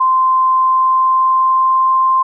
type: tone with pitch glide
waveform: sine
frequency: 1040 to 1047.8 Hz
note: C6 to C6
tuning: -11 to +2 cents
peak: -9 dBFS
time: 0-2.23 s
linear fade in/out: 10 ms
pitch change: +13 cents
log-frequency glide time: 0.5-1.95 s
effects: none